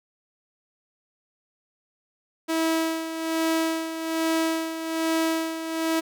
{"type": "tone with tremolo", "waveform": "sawtooth", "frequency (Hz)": 324.4, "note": "E4", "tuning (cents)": -28, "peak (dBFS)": -17, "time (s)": [2.48, 6.01], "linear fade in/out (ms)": 20, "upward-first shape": "sine", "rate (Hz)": 1.2, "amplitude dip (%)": 65, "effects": []}